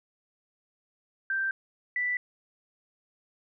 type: tone pair in turn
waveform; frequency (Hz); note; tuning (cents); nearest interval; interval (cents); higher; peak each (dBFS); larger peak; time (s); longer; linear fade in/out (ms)
sine; 1568 / 1975.6; G6 / B6; 0 / 0; major third; 400; second; -26 / -26; neither; 1.3-1.51 / 1.96-2.17; neither; 2
effects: none